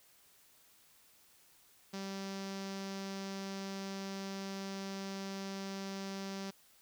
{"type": "tone with low-pass filter", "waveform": "sawtooth", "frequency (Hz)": 194.8, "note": "G3", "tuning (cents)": -11, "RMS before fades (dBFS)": -42, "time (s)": [1.93, 6.51], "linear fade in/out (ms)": 10, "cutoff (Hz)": 5500, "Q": 2.8, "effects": ["white hiss -65 dBFS RMS until 6.81 s"]}